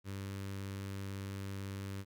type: tone with notch filter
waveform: sawtooth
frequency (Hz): 98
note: G2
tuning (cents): 0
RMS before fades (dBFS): -42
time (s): 0.04-2.05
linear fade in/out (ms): 50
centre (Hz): 730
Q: 1.5
effects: 13-bit